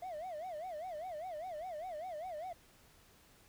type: tone with vibrato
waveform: triangle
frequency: 671 Hz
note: E5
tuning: 31 cents sharp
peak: -38 dBFS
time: 0.02-2.53 s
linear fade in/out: 5 ms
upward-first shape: sine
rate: 5 Hz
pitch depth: 210 cents each way
effects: tanh soft clip ceiling -34 dBFS + pink hiss -64 dBFS RMS until 3.48 s